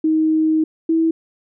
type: tone pair in turn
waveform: sine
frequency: 314.9 / 325.3 Hz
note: D#4 / E4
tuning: +21 / -23 cents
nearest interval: minor second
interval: 56 cents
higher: second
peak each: -13 dBFS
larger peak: neither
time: 0.04-0.64 / 0.89-1.11 s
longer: first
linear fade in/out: 5 ms
effects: none